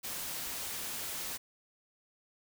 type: noise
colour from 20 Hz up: white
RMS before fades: -39 dBFS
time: 0.03-1.38 s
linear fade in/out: 20 ms
effects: none